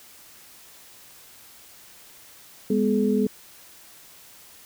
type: tone cluster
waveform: sine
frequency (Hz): 204.9 / 247.1 / 426.1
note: G#3 / B3 / G#4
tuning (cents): -23 / +1 / +44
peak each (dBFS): -22 / -24 / -24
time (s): 2.7-3.27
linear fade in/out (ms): 5
effects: white hiss -49 dBFS RMS until 4.65 s